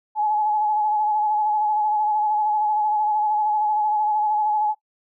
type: tone with vibrato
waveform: sine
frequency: 848 Hz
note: G#5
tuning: 36 cents sharp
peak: -18 dBFS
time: 0.15-4.75 s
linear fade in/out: 50 ms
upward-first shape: sine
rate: 13 Hz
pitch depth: 31 cents each way
effects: noise-tail reverb RT60 0.1 s tail -19 dB re dry